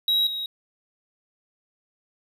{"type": "tone pair in turn", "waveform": "triangle", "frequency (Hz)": [3844, 3809], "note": ["B7", "A#7"], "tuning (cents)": [-48, 37], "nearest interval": "unison", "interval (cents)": 15, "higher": "first", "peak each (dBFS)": [-17, -26], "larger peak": "first", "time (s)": [[0.08, 0.27], [0.27, 0.46]], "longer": "neither", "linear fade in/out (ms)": 2, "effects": []}